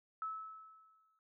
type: tone with exponential decay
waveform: sine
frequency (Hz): 1301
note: E6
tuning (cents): -23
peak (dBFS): -36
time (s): 0.22-1.19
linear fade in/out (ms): 1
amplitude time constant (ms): 210
effects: none